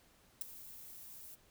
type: noise with ADSR envelope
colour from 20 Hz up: violet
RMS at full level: -35 dBFS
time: 0.41-1.36 s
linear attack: 3 ms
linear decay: 13 ms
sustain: -17 dB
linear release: 22 ms
effects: pink hiss -67 dBFS RMS until 1.5 s